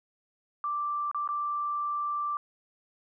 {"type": "tone with dropouts", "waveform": "sine", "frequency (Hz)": 1174.7, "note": "D6", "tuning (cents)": 0, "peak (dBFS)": -28, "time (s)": [0.64, 2.37], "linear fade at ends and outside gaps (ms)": 1, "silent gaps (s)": [[1.114, 1.146], [1.276, 1.289]], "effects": []}